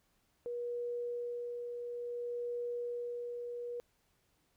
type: tone with tremolo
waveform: sine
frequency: 480.9 Hz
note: B4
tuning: 46 cents flat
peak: -35 dBFS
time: 0.46-3.8 s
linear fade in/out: 0 ms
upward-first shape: sine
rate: 0.58 Hz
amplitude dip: 35%
effects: pink hiss -75 dBFS RMS until 4.56 s